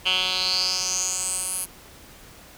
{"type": "tone with band-pass filter sweep", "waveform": "10% pulse", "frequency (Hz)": 185, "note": "F#3", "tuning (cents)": 0, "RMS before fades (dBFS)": -25, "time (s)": [0.05, 1.66], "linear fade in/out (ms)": 20, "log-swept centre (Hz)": [3000, 11000], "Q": 6.2, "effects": ["pink hiss -47 dBFS RMS until 2.57 s"]}